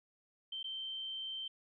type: tone with dropouts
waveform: sine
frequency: 3119 Hz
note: G7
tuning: 9 cents flat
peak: -39 dBFS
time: 0.52-1.48 s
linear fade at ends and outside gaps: 5 ms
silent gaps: 0.63-0.641 s
effects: none